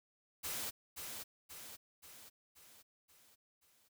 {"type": "noise with echo", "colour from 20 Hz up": "white", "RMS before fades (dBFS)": -41, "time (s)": [0.43, 0.71], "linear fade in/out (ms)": 20, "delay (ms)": 530, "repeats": 6, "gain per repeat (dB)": -5, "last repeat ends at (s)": 3.89, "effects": []}